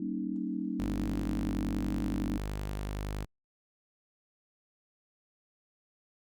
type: chord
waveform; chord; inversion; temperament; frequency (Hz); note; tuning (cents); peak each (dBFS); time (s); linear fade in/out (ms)
sine; Eb dominant seventh; first; equal with one note detuned; 192.19 / 233.1 / 277.2 / 311.1; G3 / Bb3 / Db4 / Eb4; -34 / 0 / 0 / 0; -37; 0-2.38; 5
type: tone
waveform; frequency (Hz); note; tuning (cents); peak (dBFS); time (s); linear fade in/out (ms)
sawtooth; 50.7; G#1; -41; -30; 0.79-3.25; 10
effects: Opus 48 kbps